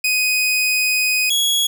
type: tone pair in turn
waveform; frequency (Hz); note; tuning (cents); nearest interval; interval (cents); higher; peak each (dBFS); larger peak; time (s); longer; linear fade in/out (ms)
sawtooth; 2500 / 3337; D#7 / G#7; +8 / +8; perfect fourth; 500; second; -12; neither; 0.04-1.3 / 1.3-1.67; first; 5
effects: 8-bit